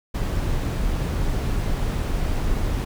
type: noise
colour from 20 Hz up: brown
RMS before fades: -23 dBFS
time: 0.14-2.85 s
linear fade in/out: 10 ms
effects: none